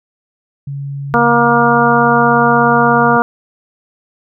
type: tone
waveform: sine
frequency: 140 Hz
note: C#3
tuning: 18 cents sharp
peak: -20 dBFS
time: 0.67-3.17 s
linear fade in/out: 5 ms
type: harmonic tone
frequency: 236.6 Hz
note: A#3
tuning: 26 cents sharp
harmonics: 1 / 2 / 3 / 4 / 5 / 6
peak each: -15 / -15 / -15 / -15 / -15 / -15 dBFS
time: 1.14-3.22 s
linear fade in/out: 0 ms
effects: none